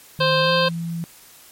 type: tone with pitch glide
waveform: sine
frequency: 155.56 to 167.69 Hz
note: D#3 to E3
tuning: 0 to +30 cents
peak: -24 dBFS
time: 0.19-1.04 s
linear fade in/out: 0 ms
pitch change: +130 cents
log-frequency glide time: 0.4-0.52 s
type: harmonic tone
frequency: 523.3 Hz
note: C5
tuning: in tune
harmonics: 1 / 2 / 3 / 5 / 6 / 7 / 8 / 9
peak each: -19 / -22 / -24 / -26 / -27 / -27 / -28 / -29 dBFS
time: 0.2-0.69 s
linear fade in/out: 10 ms
effects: white hiss -47 dBFS RMS until 1.51 s + MP3 64 kbps